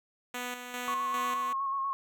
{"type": "tone with tremolo", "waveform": "5% pulse", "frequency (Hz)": 246.9, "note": "B3", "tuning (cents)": 0, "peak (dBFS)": -23, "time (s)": [0.34, 1.53], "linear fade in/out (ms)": 5, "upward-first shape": "square", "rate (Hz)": 2.5, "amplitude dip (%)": 50}
{"type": "tone with vibrato", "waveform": "sine", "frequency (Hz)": 1091, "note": "C#6", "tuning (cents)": -28, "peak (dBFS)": -29, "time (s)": [0.88, 1.93], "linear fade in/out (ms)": 0, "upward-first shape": "square", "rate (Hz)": 8.3, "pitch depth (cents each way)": 24}
{"effects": []}